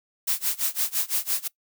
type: noise with tremolo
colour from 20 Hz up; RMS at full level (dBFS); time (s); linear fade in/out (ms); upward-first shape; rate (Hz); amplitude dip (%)
blue; -23; 0.27-1.48; 10; sine; 5.9; 95
effects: noise-tail reverb RT60 0.1 s tail -22 dB re dry